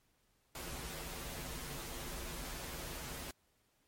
pink noise with comb filter, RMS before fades -44 dBFS, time 0.55-3.31 s, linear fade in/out 2 ms, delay 9.9 ms, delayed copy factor -0.7, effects pink hiss -75 dBFS RMS until 3.87 s + MP3 64 kbps

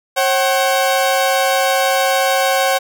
sawtooth tone pair together, 540.5 / 758 Hz, C#5 / F#5, -44 / +42 cents, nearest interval tritone, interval 586 cents, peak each -12 dBFS, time 0.16-2.79 s, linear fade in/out 20 ms, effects none

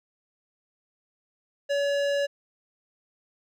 sine tone with hard clipping, 567 Hz, C#5, 39 cents sharp, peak -25 dBFS, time 1.69-2.27 s, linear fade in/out 20 ms, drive 16 dB, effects none

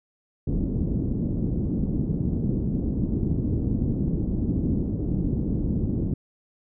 white low-pass noise, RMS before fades -25 dBFS, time 0.47-6.14 s, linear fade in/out 5 ms, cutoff 280 Hz, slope 24 dB/octave, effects none

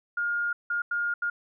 sine tone bursts at uneven times, 1418 Hz, F6, 26 cents sharp, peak -25 dBFS, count 4, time 0.17-0.53 / 0.7-0.82 / 0.91-1.14 / 1.22-1.3 s, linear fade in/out 5 ms, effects none

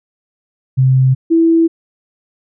sine tone pair in turn, 130.81 / 329.6 Hz, C3 / E4, 0 / 0 cents, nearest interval octave + major third, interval 1600 cents, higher second, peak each -7 dBFS, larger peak neither, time 0.77-1.15 / 1.3-1.68 s, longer neither, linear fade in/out 20 ms, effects none

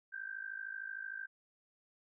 sine tone with amplitude modulation, 1568 Hz, G6, in tune, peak -37 dBFS, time 0.12-1.27 s, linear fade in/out 20 ms, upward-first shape sine, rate 53.2 Hz, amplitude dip 85%, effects none

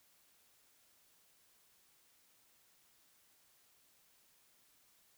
silence, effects white hiss -70 dBFS RMS until 5.17 s

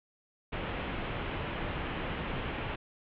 pink low-pass noise, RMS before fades -36 dBFS, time 0.52-2.76 s, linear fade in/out 10 ms, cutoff 3200 Hz, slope 48 dB/octave, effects none

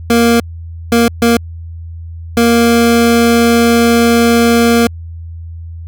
25% pulse tone bursts at uneven times, 233.7 Hz, A#3, 5 cents sharp, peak -3 dBFS, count 4, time 0.1-0.4 / 0.92-1.08 / 1.22-1.37 / 2.37-4.87 s, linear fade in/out 2 ms, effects added 83 Hz sine -24 dBFS peak until 5.87 s

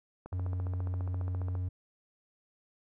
click train, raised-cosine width 1 ms, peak -30 dBFS, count 20, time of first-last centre 0.26-1.553 s, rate 14.7 Hz
triangle tone, 90.9 Hz, F#2, 30 cents flat, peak -29 dBFS, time 0.32-1.69 s, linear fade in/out 10 ms
effects none

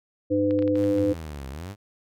harmonic tone, 101.2 Hz, G#2, 44 cents flat, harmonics 1 / 3 / 5, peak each -31 / -22 / -23 dBFS, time 0.3-1.14 s, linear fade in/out 20 ms
clicks, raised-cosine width 0.3 ms, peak -25 dBFS, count 7, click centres 0.509 / 0.59 / 0.624 / 0.678 / 0.756 / 0.84 / 0.983 s
sawtooth linear two-way sweep, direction down then up, 107.1 to 64.7 to 107.1 Hz, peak -30 dBFS, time 0.74-1.76 s, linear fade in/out 50 ms, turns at 1.49 s
effects none

